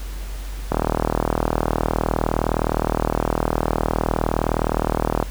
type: click train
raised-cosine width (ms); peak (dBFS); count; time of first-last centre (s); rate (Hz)
1; -4; 179; 0.72-5.226; 39.5
effects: added 47 Hz sine -27 dBFS peak until 5.3 s + pink hiss -40 dBFS RMS until 5.3 s